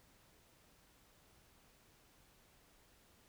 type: silence
effects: pink hiss -68 dBFS RMS until 3.28 s